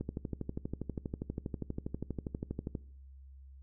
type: click train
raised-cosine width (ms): 3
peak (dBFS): -23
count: 35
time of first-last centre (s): 0.01-2.752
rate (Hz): 12.4
effects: noise-tail reverb RT60 0.6 s tail -22 dB re dry + added 67 Hz sine -50 dBFS peak until 3.62 s